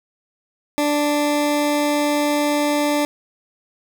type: tone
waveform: 20% pulse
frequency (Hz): 293.7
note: D4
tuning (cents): 0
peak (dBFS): -12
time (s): 0.78-3.05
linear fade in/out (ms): 0
effects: none